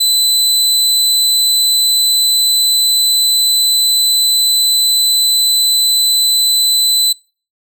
sawtooth tone, 4014 Hz, B7, 27 cents sharp, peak -7 dBFS, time 0-7.13 s, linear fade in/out 10 ms, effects noise-tail reverb RT60 0.4 s tail -26 dB re dry

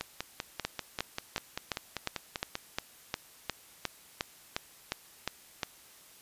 two click trains, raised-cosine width 0.2 ms, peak -16 / -13 dBFS, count 14 / 15, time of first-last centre 0.01-2.554 / 0.65-5.632 s, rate 5.11 / 2.81 Hz, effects white hiss -56 dBFS RMS until 6.21 s + resampled to 32000 Hz

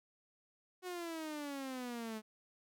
sawtooth exponential sweep, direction down, 370 to 213.7 Hz, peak -37 dBFS, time 0.82-2.22 s, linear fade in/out 50 ms, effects none

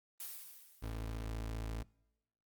blue noise with exponential decay, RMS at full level -42 dBFS, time 0.2-1.26 s, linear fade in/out 2 ms, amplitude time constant 230 ms
30% pulse tone, 55 Hz, A1, in tune, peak -36 dBFS, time 0.82-1.83 s, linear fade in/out 10 ms
effects noise-tail reverb RT60 1.0 s tail -26 dB re dry + Opus 24 kbps

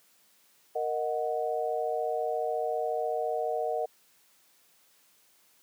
sine chord, D# minor, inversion second, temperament equal with one note detuned, 466.2 / 622.3 / 736.6 Hz, A#4 / D#5 / F#5, 0 / 0 / -8 cents, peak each -32 dBFS, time 0.75-3.86 s, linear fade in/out 10 ms, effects white hiss -64 dBFS RMS until 5.62 s + high-pass 150 Hz 12 dB/octave

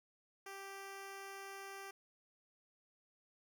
10% pulse tone, 392 Hz, G4, in tune, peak -39 dBFS, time 0.46-1.91 s, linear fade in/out 5 ms, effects none

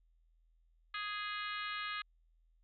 harmonic tone, 415.3 Hz, G#4, in tune, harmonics 3 / 4 / 5 / 6 / 7 / 8 / 9 / 10, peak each -42 / -44 / -46 / -48 / -49 / -50 / -51 / -52 dBFS, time 0.94-2.02 s, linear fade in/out 5 ms, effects added 41 Hz sine -67 dBFS peak until 2.63 s

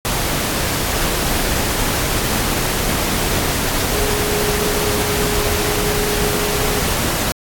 sine tone in noise, 415.3 Hz, G#4, in tune, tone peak -22 dBFS, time 3.92-6.8 s, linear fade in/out 0 ms, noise pink, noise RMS -19 dBFS, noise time 0.05-7.32 s, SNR -6 dB, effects AAC 64 kbps

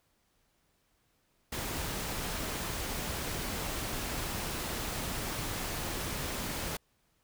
pink noise, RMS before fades -36 dBFS, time 1.52-6.77 s, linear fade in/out 5 ms, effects pink hiss -73 dBFS RMS until 7.23 s

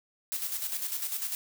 blue noise with tremolo, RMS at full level -32 dBFS, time 0.32-1.35 s, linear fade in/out 0 ms, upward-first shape square, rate 10 Hz, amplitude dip 50%, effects none

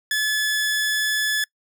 sawtooth tone, 1719 Hz, A6, 41 cents flat, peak -16 dBFS, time 0.11-1.44 s, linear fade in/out 2 ms, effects noise-tail reverb RT60 0.1 s tail -25 dB re dry

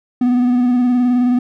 triangle tone with vibrato, 246.9 Hz, B3, in tune, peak -9 dBFS, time 0.21-1.39 s, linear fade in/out 5 ms, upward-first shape square, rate 19 Hz, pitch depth 25 cents each way, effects none

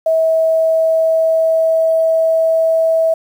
sine tone with pitch glide, 646 to 650.1 Hz, E5 to E5, -35 to -24 cents, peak -10 dBFS, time 0.06-3.14 s, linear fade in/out 5 ms, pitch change +11 cents, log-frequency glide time 0.47-2.88 s, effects 7-bit

